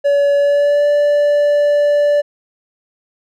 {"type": "tone with pitch glide", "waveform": "triangle", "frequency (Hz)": [569, 583.3], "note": ["C#5", "D5"], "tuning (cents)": [45, -12], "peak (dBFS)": -8, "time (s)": [0.04, 2.22], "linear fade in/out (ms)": 20, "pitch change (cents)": 43, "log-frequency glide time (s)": [0.36, 0.87], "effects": []}